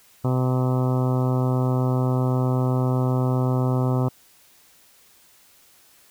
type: harmonic tone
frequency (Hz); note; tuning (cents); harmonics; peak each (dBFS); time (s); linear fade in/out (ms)
127.8; C3; -40; 1 / 2 / 3 / 4 / 5 / 6 / 7 / 8 / 9 / 10; -20 / -26 / -30 / -32 / -34 / -36 / -37 / -38 / -39 / -40; 0.24-4.09; 10
effects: white hiss -55 dBFS RMS until 6.1 s